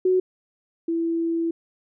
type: tone pair in turn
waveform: sine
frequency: 370 / 332.3 Hz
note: F#4 / E4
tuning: 0 / +14 cents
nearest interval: major second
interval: 186 cents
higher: first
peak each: -16 / -21 dBFS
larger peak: first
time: 0.05-0.2 / 0.88-1.51 s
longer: second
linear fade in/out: 5 ms
effects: none

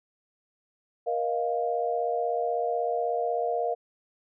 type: chord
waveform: sine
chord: Bb suspended fourth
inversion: none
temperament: equal with one note detuned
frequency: 472.7 / 622.3 / 698.5 Hz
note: Bb4 / Eb5 / F5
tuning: +24 / 0 / 0 cents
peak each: -29 / -32 / -28 dBFS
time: 1.06-3.75 s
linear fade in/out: 20 ms
effects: none

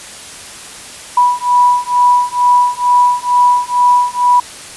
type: beating tone pair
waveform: sine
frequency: 980 / 982.2 Hz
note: B5 / B5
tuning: -14 / -10 cents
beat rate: 2.2 Hz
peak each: -11 dBFS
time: 1.17-4.4 s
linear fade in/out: 5 ms
effects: white hiss -31 dBFS RMS until 4.76 s + resampled to 24000 Hz

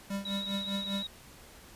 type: tone with tremolo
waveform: square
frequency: 198 Hz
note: G3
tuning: 18 cents sharp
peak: -31 dBFS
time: 0.1-1.03 s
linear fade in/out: 5 ms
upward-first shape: triangle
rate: 5 Hz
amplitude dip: 90%
type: tone with vibrato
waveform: sine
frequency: 3832 Hz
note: A#7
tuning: 47 cents sharp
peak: -35 dBFS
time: 0.25-1.07 s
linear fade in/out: 5 ms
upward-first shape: square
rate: 17 Hz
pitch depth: 19 cents each way
effects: pink hiss -53 dBFS RMS until 1.75 s + resampled to 32000 Hz

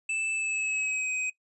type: tone with pitch glide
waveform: square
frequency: 2636 to 2518 Hz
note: E7 to D#7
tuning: -1 to +20 cents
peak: -28 dBFS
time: 0.09-1.3 s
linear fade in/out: 5 ms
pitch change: -79 cents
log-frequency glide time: 0.33-1.11 s
effects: noise-tail reverb RT60 0.1 s tail -20 dB re dry + resampled to 24000 Hz

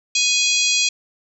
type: harmonic tone with a mistuned harmonic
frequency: 830.6 Hz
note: G#5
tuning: in tune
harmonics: 3 / 4 / 5 / 6 / 7 / 8 / 9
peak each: -21 / -22 / -23 / -24 / -24 / -25 / -26 dBFS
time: 0.15-0.89 s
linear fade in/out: 5 ms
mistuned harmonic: 6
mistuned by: -90 cents
effects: none

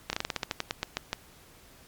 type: slowing click train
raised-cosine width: 0.2 ms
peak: -11 dBFS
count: 14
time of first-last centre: 0.1-1.131 s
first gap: 30 ms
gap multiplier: 1.15
effects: pink hiss -55 dBFS RMS until 1.87 s + MP3 96 kbps

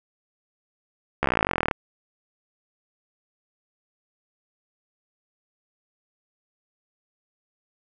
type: slowing click train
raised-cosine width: 0.5 ms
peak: -6 dBFS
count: 25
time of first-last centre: 1.23-1.712 s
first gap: 14 ms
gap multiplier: 1.03
effects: none

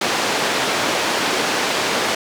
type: band-pass noise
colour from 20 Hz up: pink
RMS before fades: -20 dBFS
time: 0.01-2.15 s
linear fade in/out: 5 ms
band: 330 to 5700 Hz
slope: 12 dB/octave
effects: none

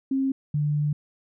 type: tone pair in turn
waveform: sine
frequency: 268.3 / 148.08 Hz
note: C4 / D3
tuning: +44 / +15 cents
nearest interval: minor seventh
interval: 1029 cents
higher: first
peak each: -21 dBFS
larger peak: neither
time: 0.11-0.32 / 0.54-0.93 s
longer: second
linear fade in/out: 5 ms
effects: none

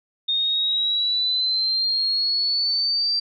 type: exponential sweep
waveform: sine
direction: up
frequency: 3675 to 4699 Hz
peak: -19 dBFS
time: 0.28-3.2 s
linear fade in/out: 10 ms
effects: none

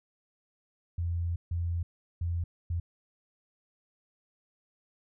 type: tone bursts at uneven times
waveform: sine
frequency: 85.5 Hz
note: F2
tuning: 36 cents flat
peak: -28 dBFS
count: 4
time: 0.98-1.36 / 1.51-1.83 / 2.21-2.44 / 2.7-2.8 s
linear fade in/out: 5 ms
effects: none

